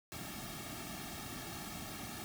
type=noise with comb filter; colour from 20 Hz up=pink; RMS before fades=-45 dBFS; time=0.12-2.24 s; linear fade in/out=0 ms; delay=2 ms; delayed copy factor=-1; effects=none